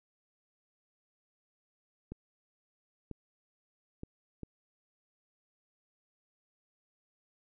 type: clicks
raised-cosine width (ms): 3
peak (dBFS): -28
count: 4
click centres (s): 2.12 / 3.113 / 4.034 / 4.433
effects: none